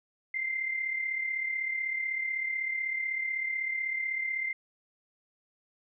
sine tone pair together, 2055 / 2091 Hz, C7 / C7, -32 / -2 cents, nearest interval unison, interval 30 cents, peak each -38 / -30 dBFS, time 0.34-4.53 s, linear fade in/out 5 ms, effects none

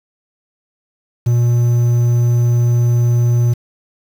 triangle tone with quantisation, 119.8 Hz, A#2, 48 cents sharp, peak -8 dBFS, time 1.26-3.54 s, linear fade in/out 10 ms, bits 6, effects none

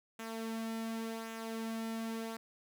sawtooth tone with flanger, 225 Hz, A3, 39 cents sharp, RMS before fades -40 dBFS, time 0.19-2.37 s, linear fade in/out 5 ms, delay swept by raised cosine 0.21 to 2.61 ms, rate 0.89 Hz, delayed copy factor -0.5, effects none

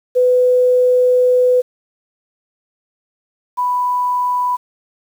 sine tone pair in turn, 500 / 989.7 Hz, B4 / B5, +21 / +3 cents, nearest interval octave, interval 1182 cents, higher second, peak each -9 / -14 dBFS, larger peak first, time 0.15-1.62 / 3.57-4.57 s, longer first, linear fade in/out 20 ms, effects 7-bit

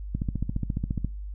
click train, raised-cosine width 5 ms, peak -15 dBFS, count 14, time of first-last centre 0.15-1.047 s, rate 14.5 Hz, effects noise-tail reverb RT60 0.3 s tail -23 dB re dry + added 50 Hz sine -33 dBFS peak until 1.34 s

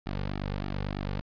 sawtooth tone with flanger, 49 Hz, G1, in tune, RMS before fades -33 dBFS, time 0.06-1.21 s, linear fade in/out 0 ms, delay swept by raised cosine 1.9 to 3.1 ms, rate 3.3 Hz, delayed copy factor -0.9, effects resampled to 11025 Hz

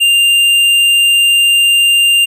sine tone with tanh clipping, 2794 Hz, F7, in tune, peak -8 dBFS, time 0-2.26 s, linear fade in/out 20 ms, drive 11 dB, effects none

